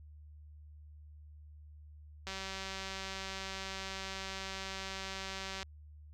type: click train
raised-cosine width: 0.2 ms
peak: -24 dBFS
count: 646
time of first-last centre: 2.27-5.629 s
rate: 192 Hz
effects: added 75 Hz sine -51 dBFS peak until 6.13 s